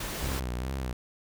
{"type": "noise", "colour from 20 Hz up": "pink", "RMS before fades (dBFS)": -35, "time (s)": [0, 0.4], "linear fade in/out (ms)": 5}
{"type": "tone with vibrato", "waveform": "sawtooth", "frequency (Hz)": 63.8, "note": "C2", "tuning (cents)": -43, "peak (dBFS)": -27, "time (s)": [0.22, 0.93], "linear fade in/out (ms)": 5, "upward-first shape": "sine", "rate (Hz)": 2.4, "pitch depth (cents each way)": 100}
{"effects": []}